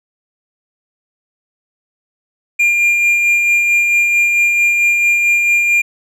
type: tone with tremolo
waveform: triangle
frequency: 2400 Hz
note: D7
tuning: 37 cents sharp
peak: -7 dBFS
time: 2.59-5.82 s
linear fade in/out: 10 ms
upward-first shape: sine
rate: 4.5 Hz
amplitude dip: 30%
effects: none